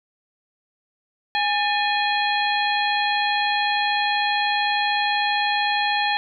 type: harmonic tone with a mistuned harmonic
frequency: 827 Hz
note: G#5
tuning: 8 cents flat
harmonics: 1 / 2 / 3 / 4 / 5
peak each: -22 / -25 / -27 / -28 / -29 dBFS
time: 1.35-6.17 s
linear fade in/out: 0 ms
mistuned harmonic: 2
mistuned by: +130 cents
effects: none